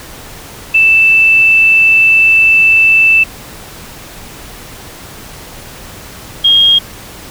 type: tone pair in turn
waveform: sine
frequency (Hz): 2648 / 3249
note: E7 / G#7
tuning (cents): +7 / -39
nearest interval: major third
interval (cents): 354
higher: second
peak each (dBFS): -4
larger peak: neither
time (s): 0.74-3.24 / 6.44-6.79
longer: first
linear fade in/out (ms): 10
effects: pink hiss -31 dBFS RMS until 7.3 s